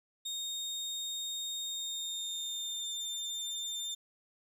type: tone with pitch glide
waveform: 30% pulse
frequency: 3700 to 3597 Hz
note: A#7 to A7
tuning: -14 to +37 cents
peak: -33 dBFS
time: 0.25-3.95 s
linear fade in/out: 10 ms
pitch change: -49 cents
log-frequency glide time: 1.63-2.93 s
effects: resampled to 32000 Hz + 11-bit